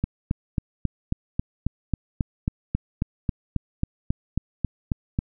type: click train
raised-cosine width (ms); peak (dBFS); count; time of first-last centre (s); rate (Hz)
5; -10; 20; 0.04-5.189; 3.69
effects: none